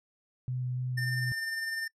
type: tone with vibrato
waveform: sine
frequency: 126.1 Hz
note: B2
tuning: 36 cents sharp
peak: -30 dBFS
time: 0.48-1.32 s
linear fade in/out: 0 ms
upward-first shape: square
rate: 3.4 Hz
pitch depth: 8 cents each way
type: tone with tremolo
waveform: square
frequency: 1800 Hz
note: A6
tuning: 39 cents sharp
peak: -31 dBFS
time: 0.97-1.88 s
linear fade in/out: 10 ms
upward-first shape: triangle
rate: 20 Hz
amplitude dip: 45%
effects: noise-tail reverb RT60 0.1 s tail -25 dB re dry + low-pass 12000 Hz 12 dB/octave